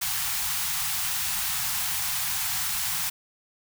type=band-stop noise; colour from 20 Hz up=white; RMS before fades=-28 dBFS; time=0.01-3.1 s; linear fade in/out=10 ms; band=180 to 720 Hz; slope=96 dB/octave; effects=none